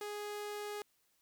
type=tone; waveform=sawtooth; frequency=415.3 Hz; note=G#4; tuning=in tune; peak=-36 dBFS; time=0.01-0.82 s; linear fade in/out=2 ms; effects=white hiss -75 dBFS RMS until 1.21 s